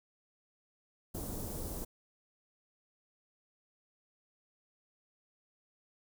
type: band-stop noise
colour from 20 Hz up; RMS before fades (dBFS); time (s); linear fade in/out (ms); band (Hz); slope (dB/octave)
pink; -40; 1.14-1.85; 10; 600 to 9000; 12
effects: none